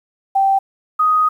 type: tone pair in turn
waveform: sine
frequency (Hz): 780 / 1249.1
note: G5 / D#6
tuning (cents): -9 / +6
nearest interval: minor sixth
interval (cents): 815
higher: second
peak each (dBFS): -11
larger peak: neither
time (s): 0.35-0.59 / 0.99-1.29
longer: second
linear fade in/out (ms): 10
effects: 8-bit